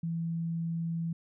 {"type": "tone", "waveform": "sine", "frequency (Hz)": 166.2, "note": "E3", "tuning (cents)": 15, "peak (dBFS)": -30, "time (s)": [0.03, 1.13], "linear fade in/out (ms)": 5, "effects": []}